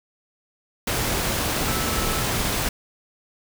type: tone in noise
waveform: sine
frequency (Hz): 1313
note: E6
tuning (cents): -7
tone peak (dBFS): -33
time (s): 1.68-2.24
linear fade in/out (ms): 5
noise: pink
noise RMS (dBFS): -24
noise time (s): 0.87-2.69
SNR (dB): -12
effects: none